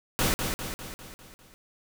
pink noise with echo, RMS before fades -25 dBFS, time 0.19-0.34 s, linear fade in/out 0 ms, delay 200 ms, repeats 6, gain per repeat -5 dB, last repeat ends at 1.54 s, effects none

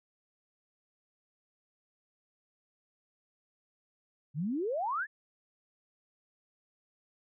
sine exponential sweep, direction up, 134.1 to 1822 Hz, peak -30 dBFS, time 4.34-5.07 s, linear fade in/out 50 ms, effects none

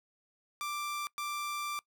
sawtooth tone bursts at uneven times, 1178 Hz, D6, 5 cents sharp, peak -31 dBFS, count 2, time 0.61-1.07 / 1.18-1.79 s, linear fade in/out 0 ms, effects noise-tail reverb RT60 0.1 s tail -22 dB re dry

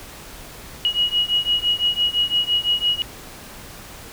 sine beating tone pair, 2900 / 2905.9 Hz, F#7 / F#7, -35 / -32 cents, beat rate 5.9 Hz, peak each -20 / -21 dBFS, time 0.85-3.02 s, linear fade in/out 0 ms, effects pink hiss -39 dBFS RMS until 4.12 s

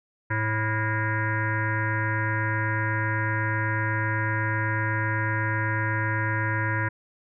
sine tone with frequency modulation, 763 Hz, G5, 47 cents flat, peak -23 dBFS, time 0.3-6.89 s, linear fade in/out 10 ms, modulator 218 Hz, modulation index 5.3, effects none

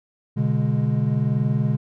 triangle chord, G# diminished, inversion first, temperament equal with one note detuned, 123.47 / 144.31 / 207.7 Hz, B2 / D3 / G#3, 0 / -30 / 0 cents, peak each -20 / -20 / -23 dBFS, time 0.36-1.77 s, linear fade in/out 20 ms, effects none

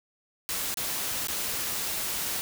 white noise with dropouts, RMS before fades -31 dBFS, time 0.49-2.41 s, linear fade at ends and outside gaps 0 ms, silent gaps 0.742-0.772 / 1.271-1.284 s, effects none

